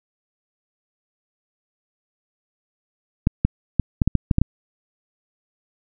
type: clicks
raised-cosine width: 5 ms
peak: -3 dBFS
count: 9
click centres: 3.271 / 3.45 / 3.797 / 4.018 / 4.076 / 4.153 / 4.312 / 4.384 / 4.416 s
effects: none